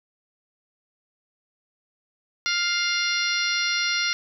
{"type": "harmonic tone", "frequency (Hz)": 701, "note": "F5", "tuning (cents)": 6, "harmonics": [2, 3, 4, 5, 6, 7, 8], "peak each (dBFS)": [-28, -27, -31, -32, -29, -33, -30], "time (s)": [2.46, 4.13], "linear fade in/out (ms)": 0, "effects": []}